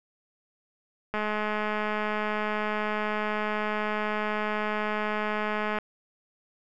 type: click train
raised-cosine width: 0.5 ms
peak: -15 dBFS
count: 986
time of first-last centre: 1.14-5.786 s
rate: 212 Hz
effects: none